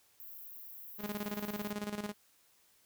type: high-pass noise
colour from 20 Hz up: white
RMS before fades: -49 dBFS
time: 0.2-1.72 s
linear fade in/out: 0 ms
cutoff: 12000 Hz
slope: 96 dB/octave
type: tone with tremolo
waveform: sawtooth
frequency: 207.3 Hz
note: G#3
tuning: 3 cents flat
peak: -31 dBFS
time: 0.98-2.14 s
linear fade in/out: 50 ms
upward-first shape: square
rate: 18 Hz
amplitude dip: 70%
effects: white hiss -68 dBFS RMS until 2.85 s